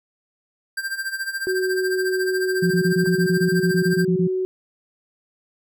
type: tone with tremolo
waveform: square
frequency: 1578 Hz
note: G6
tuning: 11 cents sharp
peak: -23 dBFS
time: 0.77-4.05 s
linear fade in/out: 5 ms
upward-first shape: sine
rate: 14 Hz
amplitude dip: 75%
type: tone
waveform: sine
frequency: 372.8 Hz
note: F#4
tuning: 13 cents sharp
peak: -20 dBFS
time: 1.47-4.45 s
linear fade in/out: 0 ms
type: tone bursts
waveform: sine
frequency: 174.61 Hz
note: F3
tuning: in tune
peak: -17 dBFS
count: 15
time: 2.62-4.276 s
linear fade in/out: 10 ms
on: 88 ms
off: 24 ms
type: click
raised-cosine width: 1 ms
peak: -26 dBFS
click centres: 3.061 s
effects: none